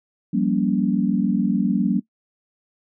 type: chord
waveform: sine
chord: G half-diminished seventh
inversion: third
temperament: just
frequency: 176.4 / 196 / 235.2 / 282.2 Hz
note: F3 / G3 / Bb3 / Db4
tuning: +18 / 0 / +16 / +31 cents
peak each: -25 / -21 / -22 / -24 dBFS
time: 0.33-2 s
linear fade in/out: 10 ms
effects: noise-tail reverb RT60 0.1 s tail -18 dB re dry

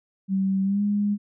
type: tone with pitch glide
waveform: sine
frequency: 192.6 to 205.2 Hz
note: G3 to G#3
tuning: -30 to -21 cents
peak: -20 dBFS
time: 0.28-1.18 s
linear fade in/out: 50 ms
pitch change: +109 cents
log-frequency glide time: 0.63-0.82 s
effects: none

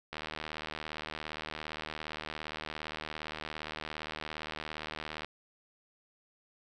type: click train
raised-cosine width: 0.3 ms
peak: -22 dBFS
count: 397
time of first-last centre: 0.13-5.246 s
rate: 77.4 Hz
effects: none

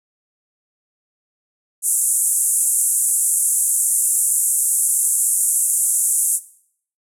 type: band-pass noise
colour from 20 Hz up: white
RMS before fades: -18 dBFS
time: 1.82-6.4 s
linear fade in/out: 50 ms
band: 7700 to 11000 Hz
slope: 48 dB/octave
effects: noise-tail reverb RT60 0.6 s tail -17 dB re dry

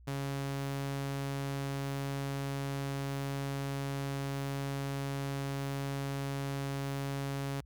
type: tone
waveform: sawtooth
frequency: 138.4 Hz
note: C#3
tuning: 2 cents flat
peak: -30 dBFS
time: 0.07-7.61 s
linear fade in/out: 10 ms
effects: added 60 Hz sine -53 dBFS peak until 7.65 s

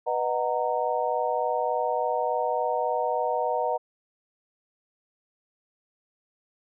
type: chord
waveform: sine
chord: B major seventh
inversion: none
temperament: just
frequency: 493.9 / 617.4 / 740.8 / 926 Hz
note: B4 / D#5 / F#5 / A#5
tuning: 0 / -14 / +2 / -12 cents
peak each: -29 dBFS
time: 0.06-3.78 s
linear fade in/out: 20 ms
effects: none

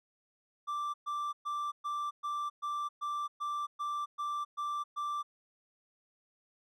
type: tone bursts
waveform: triangle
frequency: 1174.7 Hz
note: D6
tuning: in tune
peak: -31 dBFS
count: 12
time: 0.67-5.23 s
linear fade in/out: 20 ms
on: 270 ms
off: 120 ms
effects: none

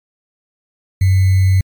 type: tone with sample-and-hold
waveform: sine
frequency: 94.5 Hz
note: F#2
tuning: 37 cents sharp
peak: -8 dBFS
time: 1.01-1.61 s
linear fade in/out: 5 ms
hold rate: 2100 Hz
effects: MP3 96 kbps

